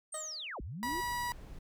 sine linear two-way sweep, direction down then up, 8870 to 40.23 to 377.1 Hz, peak -39 dBFS, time 0.12-1.01 s, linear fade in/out 10 ms, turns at 0.61 s
25% pulse tone with exponential decay, 622.3 Hz, D#5, in tune, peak -35 dBFS, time 0.14-0.55 s, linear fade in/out 5 ms, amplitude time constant 87 ms
brown noise, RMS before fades -48 dBFS, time 0.83-1.59 s, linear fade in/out 5 ms
30% pulse tone, 970 Hz, B5, 31 cents flat, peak -31 dBFS, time 0.83-1.32 s, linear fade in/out 0 ms
effects none

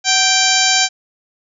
harmonic tone with a mistuned harmonic, 784 Hz, G5, in tune, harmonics 1 / 2 / 3 / 4 / 5 / 6 / 7 / 8 / 9, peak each -20 / -20 / -20 / -20 / -20 / -20 / -20 / -20 / -20 dBFS, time 0.04-0.89 s, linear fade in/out 50 ms, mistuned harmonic 1, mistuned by -71 cents, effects none

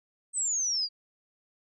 sine exponential sweep, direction down, 8372 to 4699 Hz, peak -26 dBFS, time 0.33-0.89 s, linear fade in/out 50 ms, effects none

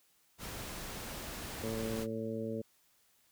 pink noise, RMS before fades -43 dBFS, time 0.38-2.07 s, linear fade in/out 50 ms
harmonic tone, 111.8 Hz, A2, 28 cents sharp, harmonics 1 / 2 / 3 / 4 / 5, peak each -44 / -39 / -44 / -40 / -43 dBFS, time 1.63-2.62 s, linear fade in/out 10 ms
effects white hiss -70 dBFS RMS until 3.31 s

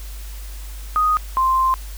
sine tone pair in turn, 1244.5 / 1046.5 Hz, D#6 / C6, 0 / 0 cents, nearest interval minor third, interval 300 cents, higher first, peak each -14 dBFS, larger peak neither, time 0.96-1.17 / 1.37-1.74 s, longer second, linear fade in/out 0 ms, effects added 50 Hz sine -30 dBFS peak until 1.97 s + white hiss -42 dBFS RMS until 1.97 s

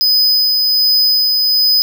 square tone with tremolo, 5010 Hz, D#8, 11 cents sharp, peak -9 dBFS, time 0.01-1.82 s, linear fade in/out 0 ms, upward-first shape sine, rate 1.3 Hz, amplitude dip 25%, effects 7-bit

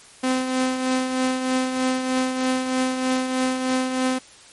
sawtooth tone with tremolo, 257.8 Hz, C4, 26 cents flat, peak -14 dBFS, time 0.23-4.19 s, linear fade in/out 10 ms, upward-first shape triangle, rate 3.2 Hz, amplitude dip 55%, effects white hiss -47 dBFS RMS until 4.52 s + MP3 48 kbps

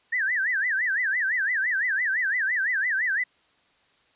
sine tone with vibrato, 1760 Hz, A6, in tune, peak -22 dBFS, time 0.12-3.24 s, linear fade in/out 10 ms, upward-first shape sine, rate 5.9 Hz, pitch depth 240 cents each way, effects white hiss -63 dBFS RMS until 4.15 s + resampled to 8000 Hz

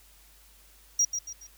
triangle tone with echo, 5710 Hz, F8, 37 cents sharp, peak -19 dBFS, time 0.99-1.05 s, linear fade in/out 5 ms, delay 140 ms, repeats 3, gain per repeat -8 dB, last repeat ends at 1.47 s, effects added 50 Hz sine -58 dBFS peak until 1.57 s + white hiss -58 dBFS RMS until 1.57 s

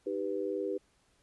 sine chord, Eb augmented, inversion none, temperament equal, 311.1 / 392 / 493.9 Hz, Eb4 / G4 / B4, 0 / 0 / 0 cents, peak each -38 / -34 / -36 dBFS, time 0.06-0.78 s, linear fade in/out 10 ms, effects pink hiss -70 dBFS RMS until 1.22 s + resampled to 24000 Hz

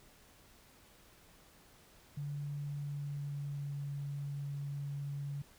sine tone with pitch glide, 144.4 to 141.84 Hz, D3 to C#3, -29 to +40 cents, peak -37 dBFS, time 2.17-5.42 s, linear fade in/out 5 ms, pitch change -31 cents, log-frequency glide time 2.54-3.91 s, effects pink hiss -62 dBFS RMS until 5.58 s

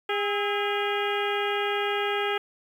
harmonic tone with a mistuned harmonic, 407.2 Hz, G#4, 34 cents flat, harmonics 1 / 2 / 3 / 4 / 5 / 6 / 7 / 8, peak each -28 / -31 / -33 / -34 / -35 / -36 / -36 / -37 dBFS, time 0.09-2.38 s, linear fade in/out 5 ms, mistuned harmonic 3, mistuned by +92 cents, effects 9-bit

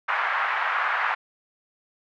white band-pass noise, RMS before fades -25 dBFS, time 0.08-1.15 s, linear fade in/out 10 ms, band 840 to 1800 Hz, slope 24 dB/octave, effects none

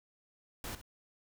pink noise with echo, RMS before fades -41 dBFS, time 0.64-0.75 s, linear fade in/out 2 ms, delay 64 ms, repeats 1, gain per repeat -12 dB, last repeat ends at 0.814 s, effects none

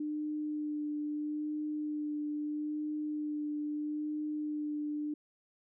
sine tone with vibrato, 300 Hz, D4, 37 cents sharp, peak -33 dBFS, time 0-5.14 s, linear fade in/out 5 ms, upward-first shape sine, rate 0.77 Hz, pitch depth 14 cents each way, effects none

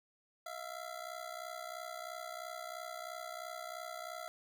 25% pulse ring-modulated tone, 673 Hz, E5, 36 cents sharp, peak -36 dBFS, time 0.46-4.28 s, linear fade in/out 0 ms, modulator 31.5 Hz, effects none

